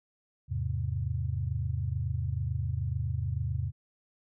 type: chord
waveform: sine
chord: E augmented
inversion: none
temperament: equal with one note detuned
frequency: 81.7 / 103.83 / 130.81 Hz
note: E2 / G#2 / B#2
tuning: -15 / 0 / 0 cents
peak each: -33 dBFS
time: 0.48-3.72 s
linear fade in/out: 50 ms
effects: none